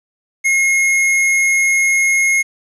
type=tone; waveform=square; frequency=2156 Hz; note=C#7; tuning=49 cents flat; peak=-12 dBFS; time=0.44-2.43 s; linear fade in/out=20 ms; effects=resampled to 24000 Hz + 8-bit